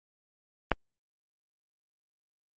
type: click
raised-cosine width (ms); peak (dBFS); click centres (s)
0.5; -7; 0.717
effects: Opus 24 kbps